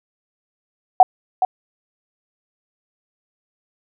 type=tone with echo; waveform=sine; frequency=746 Hz; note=F#5; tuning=14 cents sharp; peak=-3 dBFS; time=1-1.03 s; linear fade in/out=2 ms; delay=420 ms; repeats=1; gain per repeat=-10 dB; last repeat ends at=1.45 s; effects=none